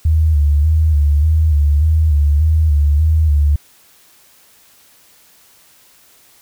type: tone with vibrato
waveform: sine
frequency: 75.9 Hz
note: D#2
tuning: 42 cents flat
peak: -9 dBFS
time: 0.05-3.56 s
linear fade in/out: 5 ms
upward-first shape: square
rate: 1.7 Hz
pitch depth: 66 cents each way
effects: white hiss -49 dBFS RMS until 6.41 s